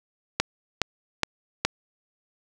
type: click train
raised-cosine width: 0.2 ms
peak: -3 dBFS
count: 4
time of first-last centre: 0.4-1.65 s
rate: 2.4 Hz
effects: none